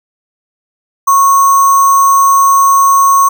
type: tone with sample-and-hold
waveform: sine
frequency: 1100 Hz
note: C#6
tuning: 14 cents flat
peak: -4 dBFS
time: 1.07-3.29 s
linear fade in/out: 10 ms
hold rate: 7350 Hz
effects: none